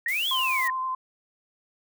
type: exponential two-way sweep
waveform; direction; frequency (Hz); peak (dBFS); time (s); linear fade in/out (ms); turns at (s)
sine; up then down; 1818 to 3455 to 1818; -24; 0.06-0.7; 2; 0.29
type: noise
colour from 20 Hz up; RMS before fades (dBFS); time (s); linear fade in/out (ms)
blue; -37; 0.08-0.68; 5
type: tone with vibrato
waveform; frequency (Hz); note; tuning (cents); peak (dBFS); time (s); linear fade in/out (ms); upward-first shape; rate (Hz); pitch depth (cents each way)
sine; 1038; C6; -14; -26; 0.31-0.95; 5; square; 9.6; 11
effects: none